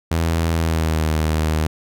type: tone with pitch glide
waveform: sawtooth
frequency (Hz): 82.41 to 78.24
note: E2 to D#2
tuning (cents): 0 to +10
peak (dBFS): -13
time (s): 0.11-1.67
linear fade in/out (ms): 5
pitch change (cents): -90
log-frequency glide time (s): 0.55-1.09
effects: none